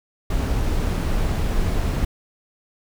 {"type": "noise", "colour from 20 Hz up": "brown", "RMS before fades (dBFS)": -21, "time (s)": [0.3, 2.05], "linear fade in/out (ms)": 5, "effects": []}